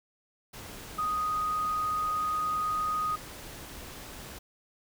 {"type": "tone in noise", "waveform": "sine", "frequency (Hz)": 1244.5, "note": "D#6", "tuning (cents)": 0, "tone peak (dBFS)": -27, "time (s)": [0.98, 3.16], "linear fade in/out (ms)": 10, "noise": "pink", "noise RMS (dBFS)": -44, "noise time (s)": [0.53, 4.39], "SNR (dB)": 14, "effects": []}